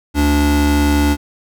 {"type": "tone pair together", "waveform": "square", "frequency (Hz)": [73.1, 290.5], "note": ["D2", "D4"], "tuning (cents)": [-7, -19], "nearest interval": "2 octaves", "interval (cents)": 2388, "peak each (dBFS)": -15, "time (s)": [0.14, 1.17], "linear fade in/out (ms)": 50, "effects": []}